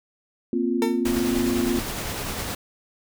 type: chord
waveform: sine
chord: Bb suspended second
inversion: none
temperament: equal with one note detuned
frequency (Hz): 235.4 / 261.6 / 349.2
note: Bb3 / C4 / F4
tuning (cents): +17 / 0 / 0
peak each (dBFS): -25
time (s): 0.53-1.79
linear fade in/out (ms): 2
type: tone with exponential decay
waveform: 30% pulse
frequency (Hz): 451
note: A4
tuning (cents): +43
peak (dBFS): -17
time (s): 0.82-1.06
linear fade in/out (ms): 1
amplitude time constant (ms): 51
type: noise with tremolo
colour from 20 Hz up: pink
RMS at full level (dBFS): -29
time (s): 1.05-2.55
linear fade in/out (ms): 5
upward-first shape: sine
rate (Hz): 9.8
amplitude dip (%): 25
effects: none